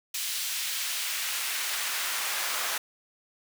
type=noise with high-pass filter sweep; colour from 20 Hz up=pink; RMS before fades=-31 dBFS; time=0.14-2.78 s; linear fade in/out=5 ms; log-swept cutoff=3200 to 1000 Hz; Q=0.84; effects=none